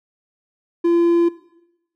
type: tone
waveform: triangle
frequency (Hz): 341.3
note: F4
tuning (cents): -40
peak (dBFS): -11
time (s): 0.84-1.29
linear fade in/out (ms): 10
effects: noise-tail reverb RT60 0.9 s tail -17 dB re dry